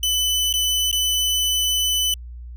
sawtooth tone with dropouts, 3002 Hz, F#7, 24 cents sharp, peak -15 dBFS, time 0.03-2.14 s, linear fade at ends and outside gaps 2 ms, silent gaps 0.528-0.538 / 0.914-0.927 s, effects added 60 Hz sine -33 dBFS peak until 2.56 s

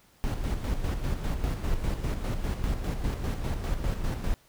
brown noise with tremolo, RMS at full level -27 dBFS, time 0.24-4.34 s, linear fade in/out 0 ms, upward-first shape square, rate 5 Hz, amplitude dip 50%, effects pink hiss -61 dBFS RMS until 4.48 s

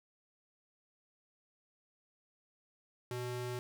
square ring-modulated tone, 246.6 Hz, B3, 2 cents flat, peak -35 dBFS, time 3.11-3.59 s, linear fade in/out 0 ms, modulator 127 Hz, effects none

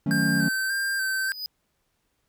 triangle chord, D# half-diminished seventh, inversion none, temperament equal, 155.56 / 185 / 220 / 277.2 Hz, D#3 / F#3 / A3 / C#4, 0 / 0 / 0 / 0 cents, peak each -25 dBFS, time 0.06-0.49 s, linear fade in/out 5 ms
square tone with vibrato, 1568 Hz, G6, in tune, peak -25 dBFS, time 0.11-1.32 s, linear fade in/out 0 ms, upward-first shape square, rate 1.7 Hz, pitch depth 25 cents each way
square tone with exponential growth, 4978 Hz, D#8, in tune, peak -28 dBFS, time 1.06-1.46 s, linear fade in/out 0 ms, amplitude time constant 86 ms
effects pink hiss -73 dBFS RMS until 2.28 s

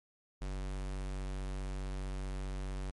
square tone, 47.65 Hz, G1, 48 cents flat, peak -37 dBFS, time 0.41-2.91 s, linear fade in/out 10 ms, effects MP3 48 kbps

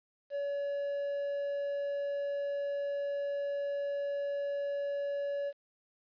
triangle tone with quantisation, 567 Hz, C#5, 39 cents sharp, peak -30 dBFS, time 0.3-5.53 s, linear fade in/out 50 ms, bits 10, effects resampled to 11025 Hz

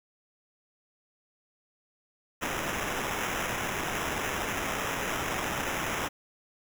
blue noise with sample-and-hold, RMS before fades -32 dBFS, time 2.41-6.09 s, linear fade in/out 20 ms, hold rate 4410 Hz, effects none

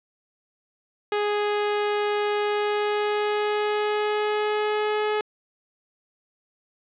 sawtooth tone with pitch glide, 415.3 to 424 Hz, G#4 to G#4, 0 to +36 cents, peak -18 dBFS, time 1.12-5.21 s, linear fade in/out 2 ms, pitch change +36 cents, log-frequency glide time 2.39-5.03 s, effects resampled to 8000 Hz + 9-bit

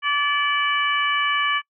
harmonic tone with a mistuned harmonic, 578 Hz, D5, 28 cents flat, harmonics 2 / 3 / 4 / 5, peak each -22 / -24 / -25 / -26 dBFS, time 0.02-1.62 s, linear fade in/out 50 ms, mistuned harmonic 5, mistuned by +42 cents, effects noise-tail reverb RT60 0.1 s tail -26 dB re dry

